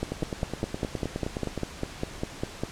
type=two click trains; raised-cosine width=2 ms; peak=-16 / -14 dBFS; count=15 / 14; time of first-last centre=0.12-1.577 / 0.03-2.635 s; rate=9.61 / 4.99 Hz; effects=pink hiss -42 dBFS RMS until 2.71 s + low-pass 8000 Hz 12 dB/octave